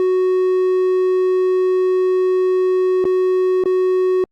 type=tone with dropouts; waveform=triangle; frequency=370 Hz; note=F#4; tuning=in tune; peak=-11 dBFS; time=0-4.24 s; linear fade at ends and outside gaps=1 ms; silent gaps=3.042-3.052 / 3.638-3.657 s; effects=Opus 32 kbps